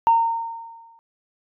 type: tone with exponential decay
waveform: sine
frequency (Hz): 918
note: A#5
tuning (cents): -27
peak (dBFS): -10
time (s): 0.07-0.99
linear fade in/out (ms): 0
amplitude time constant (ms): 200
effects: tanh soft clip ceiling -7 dBFS